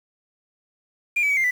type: tone with pitch steps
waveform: sine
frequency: 2401 / 2291 / 2262 / 2103 / 1985 Hz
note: D7 / D7 / C#7 / C7 / B6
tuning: +38 / -44 / +34 / +8 / +8 cents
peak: -16 dBFS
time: 1.16-1.51 s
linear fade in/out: 10 ms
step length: 70 ms
effects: tanh soft clip ceiling -16 dBFS + 7-bit